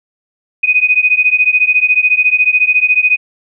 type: beating tone pair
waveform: sine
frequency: 2489 / 2503 Hz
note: D#7 / D#7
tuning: 0 / +10 cents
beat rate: 14 Hz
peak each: -11 dBFS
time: 0.63-3.17 s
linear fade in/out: 10 ms
effects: none